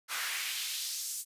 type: noise with high-pass filter sweep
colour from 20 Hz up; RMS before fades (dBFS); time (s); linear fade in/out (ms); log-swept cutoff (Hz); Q
pink; -36; 0.08-1.25; 50; 1300 to 7800; 1.5
effects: resampled to 32000 Hz